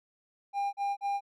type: tone bursts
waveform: triangle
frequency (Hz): 802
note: G5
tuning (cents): +39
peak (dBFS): -26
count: 3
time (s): 0.53-1.208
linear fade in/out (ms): 50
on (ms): 200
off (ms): 39
effects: none